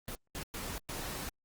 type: noise bursts at uneven times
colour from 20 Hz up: pink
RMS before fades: -40 dBFS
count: 4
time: 0.08-0.15 / 0.35-0.43 / 0.54-0.78 / 0.89-1.29 s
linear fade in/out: 0 ms
effects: Opus 24 kbps